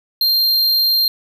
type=tone; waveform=square; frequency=4186 Hz; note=C8; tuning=in tune; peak=-13 dBFS; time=0.21-1.08 s; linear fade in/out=2 ms; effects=none